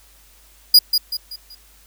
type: tone with echo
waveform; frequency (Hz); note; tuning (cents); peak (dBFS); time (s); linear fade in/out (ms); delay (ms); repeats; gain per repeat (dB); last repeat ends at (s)
45% pulse; 4889; D#8; -31; -5; 0.74-0.79; 5; 190; 4; -8; 1.55
effects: added 50 Hz sine -52 dBFS peak until 1.86 s + white hiss -52 dBFS RMS until 1.86 s